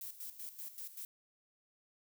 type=noise with tremolo; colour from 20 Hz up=violet; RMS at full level=-45 dBFS; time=0.01-1.05 s; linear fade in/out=2 ms; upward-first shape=square; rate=5.2 Hz; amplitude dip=70%; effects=none